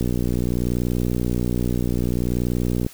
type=click train; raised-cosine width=3 ms; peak=-10 dBFS; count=174; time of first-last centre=0.01-2.865 s; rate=60.6 Hz; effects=white hiss -45 dBFS RMS until 2.93 s